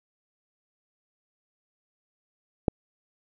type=click; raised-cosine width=2 ms; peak=-7 dBFS; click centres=2.682 s; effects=none